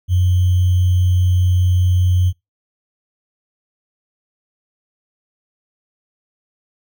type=tone with sample-and-hold; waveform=sine; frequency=90.5 Hz; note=F#2; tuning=38 cents flat; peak=-11 dBFS; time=0.08-2.33 s; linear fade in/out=50 ms; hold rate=3150 Hz; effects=noise-tail reverb RT60 0.2 s tail -26 dB re dry